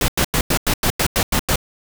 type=noise bursts; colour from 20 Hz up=pink; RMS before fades=-17 dBFS; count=10; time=0.01-1.558 s; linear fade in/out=2 ms; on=72 ms; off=92 ms; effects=none